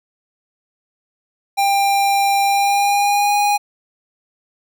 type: tone with pitch glide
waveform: square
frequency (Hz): 795 to 821.1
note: G5 to G#5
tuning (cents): +24 to -20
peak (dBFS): -14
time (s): 1.57-3.58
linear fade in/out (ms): 20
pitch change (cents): +56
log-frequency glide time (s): 2.44-3.34
effects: none